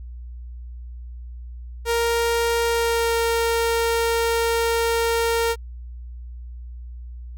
sawtooth tone with pitch glide, 466.2 to 461.6 Hz, A#4 to A#4, 0 to -17 cents, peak -15 dBFS, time 1.85-5.56 s, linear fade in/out 50 ms, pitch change -17 cents, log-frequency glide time 2.65-3.16 s, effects added 60 Hz sine -33 dBFS peak until 7.37 s

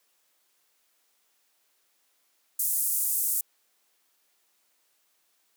white band-pass noise, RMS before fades -27 dBFS, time 2.59-3.41 s, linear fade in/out 5 ms, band 8400 to 16000 Hz, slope 24 dB/octave, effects white hiss -70 dBFS RMS until 5.56 s + high-pass 300 Hz 12 dB/octave

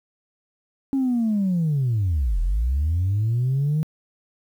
sine linear two-way sweep, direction down then up, 276 to 39.21 to 158.3 Hz, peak -17 dBFS, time 0.93-3.83 s, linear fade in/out 0 ms, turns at 2.4 s, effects tanh soft clip ceiling -16 dBFS + 9-bit

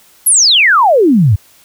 sine exponential sweep, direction down, 11860 to 90 Hz, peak -5 dBFS, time 0.26-1.36 s, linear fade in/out 10 ms, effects white hiss -46 dBFS RMS until 1.64 s

